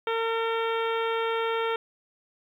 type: harmonic tone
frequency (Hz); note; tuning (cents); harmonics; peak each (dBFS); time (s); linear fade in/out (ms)
454.7; A#4; -43; 1 / 2 / 3 / 4 / 5 / 6 / 7 / 8; -27 / -32 / -32 / -39 / -38 / -42 / -40 / -44; 0.07-1.76; 2
effects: 10-bit